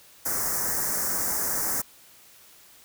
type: band-stop noise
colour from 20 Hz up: white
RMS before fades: -27 dBFS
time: 0.25-1.82 s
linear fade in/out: 10 ms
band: 1900 to 5400 Hz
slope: 48 dB/octave
effects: white hiss -53 dBFS RMS until 2.84 s